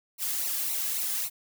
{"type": "noise with flanger", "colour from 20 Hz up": "blue", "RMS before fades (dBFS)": -30, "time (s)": [0.18, 1.3], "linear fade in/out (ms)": 50, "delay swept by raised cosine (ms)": [0.59, 2.19], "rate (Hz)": 3.7, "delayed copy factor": -0.95, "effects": []}